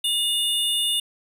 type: tone pair together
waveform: square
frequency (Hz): 2870 / 3560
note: F7 / A7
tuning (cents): +47 / +20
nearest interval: major third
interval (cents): 373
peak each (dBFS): -24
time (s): 0.04-1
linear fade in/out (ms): 5
effects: resampled to 32000 Hz